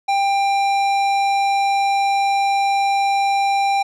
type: tone with tanh clipping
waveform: sine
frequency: 793 Hz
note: G5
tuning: 20 cents sharp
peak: -17 dBFS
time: 0.08-3.83 s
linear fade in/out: 10 ms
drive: 15 dB
effects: none